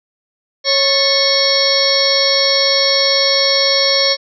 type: harmonic tone with a mistuned harmonic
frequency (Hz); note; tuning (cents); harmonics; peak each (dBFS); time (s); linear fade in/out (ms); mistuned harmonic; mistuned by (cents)
549; C#5; -17; 1 / 2 / 3 / 4 / 6 / 7 / 8 / 9 / 10; -17 / -26 / -26 / -21 / -24 / -22 / -16 / -28 / -16; 0.64-4.17; 50; 3; +110
effects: none